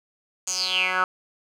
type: tone with band-pass filter sweep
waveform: 10% pulse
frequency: 185 Hz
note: F#3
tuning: in tune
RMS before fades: -24 dBFS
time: 0.47-1.04 s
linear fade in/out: 2 ms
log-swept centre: 7200 to 1300 Hz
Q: 7.2
effects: none

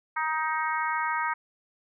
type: harmonic tone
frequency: 313.7 Hz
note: D#4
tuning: 14 cents sharp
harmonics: 3 / 4 / 5 / 6 / 7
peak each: -29 / -31 / -33 / -35 / -36 dBFS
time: 0.16-1.34 s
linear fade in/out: 10 ms
effects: none

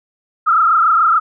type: tone with frequency modulation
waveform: sine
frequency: 1308 Hz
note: E6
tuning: 14 cents flat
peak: -9 dBFS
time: 0.46-1.2 s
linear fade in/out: 20 ms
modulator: 26.9 Hz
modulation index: 2.7
effects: none

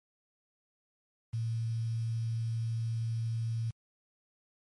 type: tone with quantisation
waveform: sine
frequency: 114.1 Hz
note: A#2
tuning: 37 cents flat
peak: -30 dBFS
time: 1.33-3.71 s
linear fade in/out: 10 ms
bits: 9
effects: MP3 48 kbps

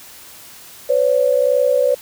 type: tone pair together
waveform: sine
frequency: 506 / 568 Hz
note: B4 / C#5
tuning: +42 / +42 cents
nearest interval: major second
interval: 200 cents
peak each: -15 dBFS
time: 0.89-1.95 s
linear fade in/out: 10 ms
effects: white hiss -40 dBFS RMS until 2.01 s

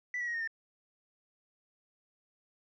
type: tone with pitch steps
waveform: sine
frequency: 1975.5 / 1930.4 / 1886.3 / 1843.2 / 1801.1 Hz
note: B6 / B6 / A#6 / A#6 / A6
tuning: 0 / -40 / +20 / -20 / +40 cents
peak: -31 dBFS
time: 0.14-0.475 s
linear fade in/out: 2 ms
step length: 67 ms
effects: tanh soft clip ceiling -30 dBFS

